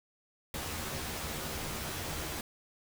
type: noise with comb filter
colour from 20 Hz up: pink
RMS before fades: -38 dBFS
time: 0.54-2.41 s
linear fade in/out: 2 ms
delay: 13 ms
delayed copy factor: +0.7
effects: none

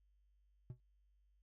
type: tone with exponential decay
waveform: triangle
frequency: 123.2 Hz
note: B2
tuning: 4 cents flat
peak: -39 dBFS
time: 0.7-0.8 s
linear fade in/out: 0 ms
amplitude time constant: 20 ms
effects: added 50 Hz sine -70 dBFS peak until 1.42 s

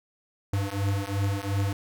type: beating tone pair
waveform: square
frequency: 98 / 100.8 Hz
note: G2 / G2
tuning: 0 / +49 cents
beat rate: 2.8 Hz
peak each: -29 dBFS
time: 0.53-1.73 s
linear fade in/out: 5 ms
effects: none

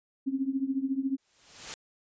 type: tone with tremolo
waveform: sine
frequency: 268.8 Hz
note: C4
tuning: 47 cents sharp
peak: -23 dBFS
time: 0.26-1.17 s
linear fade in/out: 20 ms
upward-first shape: triangle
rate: 14 Hz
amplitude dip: 90%
type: noise with exponential growth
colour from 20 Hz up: white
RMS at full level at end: -35 dBFS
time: 1.18-1.74 s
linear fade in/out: 1 ms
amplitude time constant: 120 ms
effects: resampled to 16000 Hz

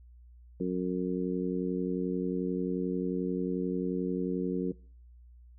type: harmonic tone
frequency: 91.3 Hz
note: F#2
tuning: 23 cents flat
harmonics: 2 / 3 / 4 / 5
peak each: -32 / -34 / -35 / -36 dBFS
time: 0.6-4.72 s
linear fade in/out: 5 ms
effects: noise-tail reverb RT60 0.5 s tail -23 dB re dry + added 60 Hz sine -51 dBFS peak until 5.58 s

